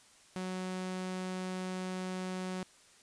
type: tone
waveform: sawtooth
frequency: 185 Hz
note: F#3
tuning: in tune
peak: -32 dBFS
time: 0.36-2.63 s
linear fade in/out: 0 ms
effects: white hiss -61 dBFS RMS until 3.02 s + resampled to 22050 Hz